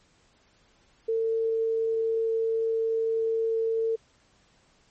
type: tone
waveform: sine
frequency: 450.4 Hz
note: A4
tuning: 40 cents sharp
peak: -23 dBFS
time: 1.08-3.96 s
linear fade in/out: 10 ms
effects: pink hiss -63 dBFS RMS until 4.9 s + MP3 32 kbps